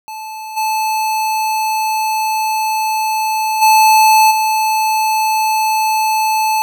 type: tone with level steps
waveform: square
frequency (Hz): 871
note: A5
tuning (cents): -18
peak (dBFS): -26 / -15 / -7 / -13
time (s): 0.08-6.62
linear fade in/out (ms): 0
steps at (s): 0.56 / 3.61 / 4.3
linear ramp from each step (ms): 20
effects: none